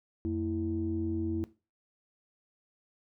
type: tone cluster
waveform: sine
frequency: 88 / 227.8 / 328.4 Hz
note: F2 / A#3 / E4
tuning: +14 / -40 / -6 cents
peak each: -34 / -36 / -31 dBFS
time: 0.25-1.44 s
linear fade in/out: 0 ms
effects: noise-tail reverb RT60 0.3 s tail -18 dB re dry + tanh soft clip ceiling -21 dBFS